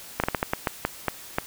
slowing click train, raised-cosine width 0.5 ms, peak -7 dBFS, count 10, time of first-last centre 0.2-1.385 s, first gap 37 ms, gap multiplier 1.3, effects white hiss -43 dBFS RMS until 1.46 s

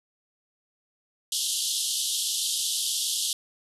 pink band-pass noise, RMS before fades -28 dBFS, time 1.32-3.33 s, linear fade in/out 2 ms, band 3000 to 12000 Hz, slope 96 dB/octave, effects none

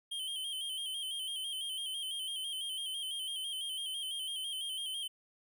square tone with vibrato, 3136 Hz, G7, in tune, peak -37 dBFS, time 0.11-5.08 s, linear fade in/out 10 ms, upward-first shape square, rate 6 Hz, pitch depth 47 cents each way, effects none

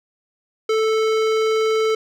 sine tone with hard clipping, 439.7 Hz, A4, 1 cent flat, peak -18 dBFS, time 0.69-1.95 s, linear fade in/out 5 ms, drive 18 dB, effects none

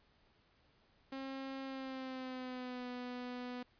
sawtooth tone with pitch glide, 268.5 to 247.6 Hz, C4 to B3, +45 to +5 cents, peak -38 dBFS, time 1.12-3.63 s, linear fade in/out 5 ms, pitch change -140 cents, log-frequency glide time 1.64-2.88 s, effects pink hiss -71 dBFS RMS until 3.79 s + resampled to 11025 Hz

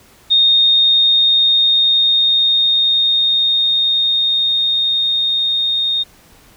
sine tone with level ramp, 3689 Hz, A#7, 19 cents flat, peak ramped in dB -8 to -14 dBFS, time 0.3-6.04 s, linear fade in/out 20 ms, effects pink hiss -47 dBFS RMS until 6.56 s

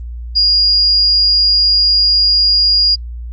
sine tone, 4852 Hz, D#8, 44 cents flat, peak -8 dBFS, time 0.35-2.96 s, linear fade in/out 20 ms, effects added 59 Hz sine -23 dBFS peak until 3.32 s + Opus 32 kbps

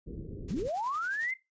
pink low-pass noise, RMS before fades -41 dBFS, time 0.06-0.69 s, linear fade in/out 20 ms, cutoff 450 Hz, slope 48 dB/octave
white noise with tremolo, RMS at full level -48 dBFS, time 0.48-1.31 s, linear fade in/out 5 ms, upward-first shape triangle, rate 11 Hz, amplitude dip 80%
sine linear sweep, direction up, 136.1 to 2120 Hz, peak -30 dBFS, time 0.5-1.34 s, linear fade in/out 10 ms
effects noise-tail reverb RT60 0.2 s tail -17 dB re dry + resampled to 16000 Hz

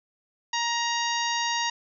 harmonic tone, 940 Hz, A#5, 14 cents sharp, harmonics 1 / 2 / 3 / 4 / 5 / 6 / 7, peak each -28 / -31 / -33 / -34 / -35 / -36 / -36 dBFS, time 0.53-1.7 s, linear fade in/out 5 ms, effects none

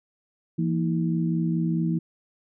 sine tone cluster, 167.5 / 232.2 / 320.3 Hz, E3 / A#3 / E4, +28 / -7 / -50 cents, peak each -23 / -30 / -29 dBFS, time 0.58-1.99 s, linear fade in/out 10 ms, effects none

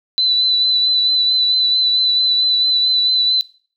sine tone with vibrato, 4000 Hz, B7, 21 cents sharp, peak -12 dBFS, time 0.18-3.41 s, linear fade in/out 0 ms, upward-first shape sine, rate 4.5 Hz, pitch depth 23 cents each way, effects noise-tail reverb RT60 0.4 s tail -19 dB re dry

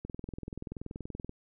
click train, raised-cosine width 3 ms, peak -26 dBFS, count 27, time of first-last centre 0.05-1.294 s, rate 20.9 Hz, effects none

